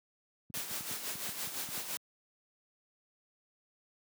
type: clicks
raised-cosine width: 5 ms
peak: -33 dBFS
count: 10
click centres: 0.502 / 0.573 / 0.713 / 0.808 / 0.913 / 1.155 / 1.291 / 1.474 / 1.689 / 1.778 s
type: noise with tremolo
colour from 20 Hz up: white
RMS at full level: -37 dBFS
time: 0.54-1.97 s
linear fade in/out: 0 ms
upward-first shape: sine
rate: 5.9 Hz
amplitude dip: 55%
effects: high-pass 150 Hz 12 dB/octave